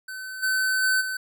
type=tone with level steps; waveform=square; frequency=1523 Hz; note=F#6; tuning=50 cents sharp; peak=-34 / -22 / -20 / -28 dBFS; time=0.08-1.17 s; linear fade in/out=5 ms; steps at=0.42 / 0.82 / 1 s; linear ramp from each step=20 ms; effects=none